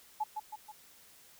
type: tone with echo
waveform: sine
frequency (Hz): 855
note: A5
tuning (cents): -50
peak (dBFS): -29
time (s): 0.2-0.24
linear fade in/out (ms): 10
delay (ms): 160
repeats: 3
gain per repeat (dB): -5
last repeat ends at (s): 0.72
effects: white hiss -59 dBFS RMS until 1.39 s